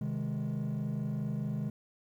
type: chord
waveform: triangle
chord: Ab major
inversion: first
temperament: equal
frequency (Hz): 130.81 / 155.56 / 207.7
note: C3 / Eb3 / Ab3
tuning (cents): 0 / 0 / 0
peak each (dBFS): -33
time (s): 0.01-1.7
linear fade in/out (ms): 5
effects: tanh soft clip ceiling -26 dBFS + 11-bit